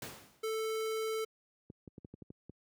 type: noise with exponential decay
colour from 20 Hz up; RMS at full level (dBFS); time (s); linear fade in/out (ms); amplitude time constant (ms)
pink; -40; 0.02-0.53; 2; 110
type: tone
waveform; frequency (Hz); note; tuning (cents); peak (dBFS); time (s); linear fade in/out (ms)
square; 440.8; A4; +3; -34; 0.43-1.25; 10
type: clicks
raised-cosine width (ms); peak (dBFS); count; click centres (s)
3; -34; 8; 1.701 / 1.877 / 1.981 / 2.048 / 2.14 / 2.222 / 2.304 / 2.496
effects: high-pass 100 Hz 12 dB/octave